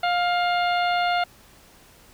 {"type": "harmonic tone with a mistuned harmonic", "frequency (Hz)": 707, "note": "F5", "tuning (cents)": 21, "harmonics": [1, 2, 3, 4, 5, 6], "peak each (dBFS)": [-21, -27, -31, -33, -35, -37], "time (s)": [0.03, 1.24], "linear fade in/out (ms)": 5, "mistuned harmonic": 2, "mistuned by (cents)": -17, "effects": ["pink hiss -52 dBFS RMS until 2.13 s"]}